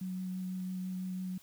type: tone with vibrato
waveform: sine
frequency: 185 Hz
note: F#3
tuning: in tune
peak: -35 dBFS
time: 0.01-1.38 s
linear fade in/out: 5 ms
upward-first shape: triangle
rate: 6 Hz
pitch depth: 12 cents each way
effects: white hiss -60 dBFS RMS until 1.42 s